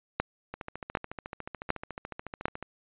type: two click trains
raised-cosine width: 0.5 ms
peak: -10 / -22 dBFS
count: 4 / 30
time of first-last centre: 0.2-2.456 / 0.54-2.626 s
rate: 1.33 / 13.9 Hz
effects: resampled to 8000 Hz